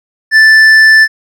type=tone with hard clipping; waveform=sine; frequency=1760 Hz; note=A6; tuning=in tune; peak=-3 dBFS; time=0.31-1.08 s; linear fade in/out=50 ms; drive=6 dB; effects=none